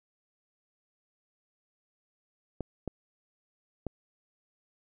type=clicks; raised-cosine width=2 ms; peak=-20 dBFS; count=3; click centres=2.607 / 2.877 / 3.867 s; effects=none